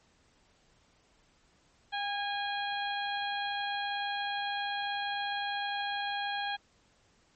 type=harmonic tone with a mistuned harmonic; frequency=820 Hz; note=G#5; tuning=22 cents flat; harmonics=1 / 2 / 3 / 4 / 5; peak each=-34 / -37 / -43 / -39 / -44 dBFS; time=1.92-6.57 s; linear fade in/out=20 ms; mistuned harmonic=1; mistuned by=-28 cents; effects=pink hiss -67 dBFS RMS until 7.35 s + MP3 32 kbps